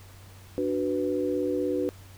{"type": "chord", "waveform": "sine", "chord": "B minor", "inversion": "first", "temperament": "equal", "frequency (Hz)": [293.7, 370, 493.9], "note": ["D4", "F#4", "B4"], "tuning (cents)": [0, 0, 0], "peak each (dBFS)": -29, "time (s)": [0.58, 1.89], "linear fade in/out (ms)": 0, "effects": ["added 95 Hz sine -47 dBFS peak until 2.17 s", "pink hiss -53 dBFS RMS until 2.17 s"]}